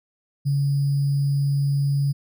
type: tone with sample-and-hold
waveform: sine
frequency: 140.8 Hz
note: C#3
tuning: 27 cents sharp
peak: -18 dBFS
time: 0.45-2.13 s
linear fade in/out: 20 ms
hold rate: 4900 Hz
effects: none